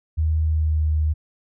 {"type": "tone with pitch glide", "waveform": "sine", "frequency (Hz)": [78.7, 77.12], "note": ["D#2", "D#2"], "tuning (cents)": [20, -15], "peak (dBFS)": -17, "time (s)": [0.17, 1.14], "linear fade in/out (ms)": 20, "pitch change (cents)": -35, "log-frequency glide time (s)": [0.41, 0.9], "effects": []}